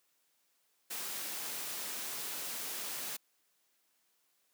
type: noise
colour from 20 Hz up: white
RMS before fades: -40 dBFS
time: 0.9-3.17 s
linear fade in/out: 10 ms
effects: white hiss -75 dBFS RMS until 4.53 s + high-pass 200 Hz 12 dB/octave